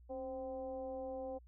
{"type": "tone with frequency modulation", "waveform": "sine", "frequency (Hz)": 523.3, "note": "C5", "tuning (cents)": 0, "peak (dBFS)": -40, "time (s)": [0.09, 1.39], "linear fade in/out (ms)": 20, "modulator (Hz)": 253, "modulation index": 0.78, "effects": ["added 60 Hz sine -57 dBFS peak until 1.47 s"]}